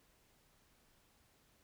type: silence
effects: pink hiss -71 dBFS RMS until 1.63 s